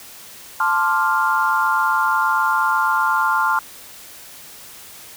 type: chord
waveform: sine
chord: D minor seventh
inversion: second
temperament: equal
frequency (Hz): 880 / 1046.5 / 1174.7 / 1396.9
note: A5 / C6 / D6 / F6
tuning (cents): 0 / 0 / 0 / 0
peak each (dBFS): -21 / -20 / -25 / -19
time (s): 0.6-3.59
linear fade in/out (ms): 2
effects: white hiss -40 dBFS RMS until 5.16 s